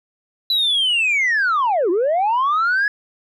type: linear two-way sweep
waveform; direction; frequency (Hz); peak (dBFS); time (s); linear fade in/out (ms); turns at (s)
sine; down then up; 3998 to 330 to 1700; -13; 0.5-2.88; 2; 1.9
effects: tanh soft clip ceiling -13 dBFS